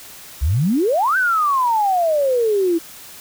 sine exponential two-way sweep, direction up then down, 62.5 to 1568 to 324.4 Hz, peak -14 dBFS, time 0.41-2.79 s, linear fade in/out 20 ms, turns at 1.17 s, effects white hiss -39 dBFS RMS until 3.2 s

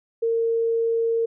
sine tone, 458.2 Hz, A#4, 30 cents flat, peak -19 dBFS, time 0.22-1.26 s, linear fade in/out 10 ms, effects none

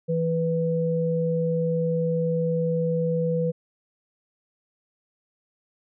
sine tone pair together, 164.66 / 493.9 Hz, E3 / B4, -2 / 0 cents, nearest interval octave + perfect fifth, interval 1902 cents, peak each -24 dBFS, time 0.08-3.52 s, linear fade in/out 20 ms, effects none

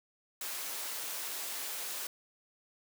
white high-pass noise, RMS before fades -39 dBFS, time 0.41-2.07 s, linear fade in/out 2 ms, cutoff 370 Hz, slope 12 dB/octave, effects none

